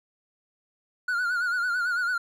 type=tone with vibrato; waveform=triangle; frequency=1441 Hz; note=F#6; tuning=46 cents flat; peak=-22 dBFS; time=1.08-2.18 s; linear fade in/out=5 ms; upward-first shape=sine; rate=9 Hz; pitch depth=70 cents each way; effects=none